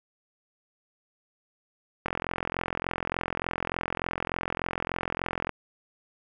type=click train; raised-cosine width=0.5 ms; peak=-13 dBFS; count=150; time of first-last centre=2.06-5.493 s; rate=43.4 Hz; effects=none